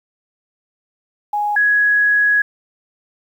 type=tone pair in turn; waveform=sine; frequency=830.6 / 1670.8 Hz; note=G#5 / G#6; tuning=0 / +10 cents; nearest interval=octave; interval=1210 cents; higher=second; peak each=-16 / -11 dBFS; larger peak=second; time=1.33-1.56 / 1.56-2.42 s; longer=second; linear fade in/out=5 ms; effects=8-bit